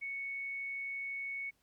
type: tone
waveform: sine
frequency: 2217 Hz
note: C#7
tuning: in tune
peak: -37 dBFS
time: 0.01-1.51 s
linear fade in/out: 20 ms
effects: pink hiss -75 dBFS RMS until 1.62 s